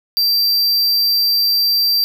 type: tone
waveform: square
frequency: 4699 Hz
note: D8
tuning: in tune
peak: -13 dBFS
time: 0.17-2.04 s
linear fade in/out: 0 ms
effects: none